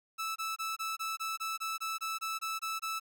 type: tone bursts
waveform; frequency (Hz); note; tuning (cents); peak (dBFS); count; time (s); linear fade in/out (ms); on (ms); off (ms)
sawtooth; 1313; E6; -7; -30; 14; 0.18-2.999; 20; 180; 23
effects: none